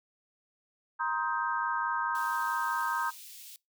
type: chord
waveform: sine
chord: C minor seventh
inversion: third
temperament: just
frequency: 941.9 / 1046.5 / 1255.8 / 1569.8 Hz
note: Bb5 / C6 / Eb6 / G6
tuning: +18 / 0 / +16 / +2 cents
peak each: -32 / -36 / -34 / -34 dBFS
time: 0.99-3.11 s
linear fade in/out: 20 ms
type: high-pass noise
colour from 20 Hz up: white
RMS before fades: -48 dBFS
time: 2.15-3.56 s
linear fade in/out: 0 ms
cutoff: 2600 Hz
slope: 24 dB/octave
effects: noise-tail reverb RT60 0.2 s tail -23 dB re dry